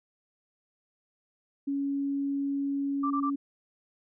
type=tone; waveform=sine; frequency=279.1 Hz; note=C#4; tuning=12 cents sharp; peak=-27 dBFS; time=1.67-3.36 s; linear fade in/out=10 ms
type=tone bursts; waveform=sine; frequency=1174.7 Hz; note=D6; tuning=in tune; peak=-28 dBFS; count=3; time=3.03-3.302 s; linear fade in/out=10 ms; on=76 ms; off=22 ms
effects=none